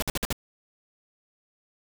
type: noise bursts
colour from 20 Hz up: pink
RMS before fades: -27 dBFS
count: 5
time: 0-0.327 s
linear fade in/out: 0 ms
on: 23 ms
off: 53 ms
effects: none